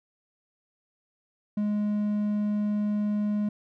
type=tone; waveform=triangle; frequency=208.5 Hz; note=G#3; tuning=7 cents sharp; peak=-22 dBFS; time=1.57-3.49 s; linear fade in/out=5 ms; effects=none